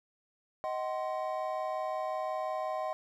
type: chord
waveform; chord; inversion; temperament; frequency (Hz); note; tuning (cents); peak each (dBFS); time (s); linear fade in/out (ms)
triangle; C diminished; first; just; 627.9 / 753.5 / 1046.5; Eb5 / Gb5 / C6; +16 / +31 / 0; -33 / -35 / -37; 0.64-2.93; 0
effects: none